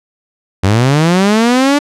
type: linear sweep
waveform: sawtooth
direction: up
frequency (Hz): 90.2 to 293.7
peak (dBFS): -4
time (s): 0.63-1.79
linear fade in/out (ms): 10
effects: low-pass 8000 Hz 12 dB/octave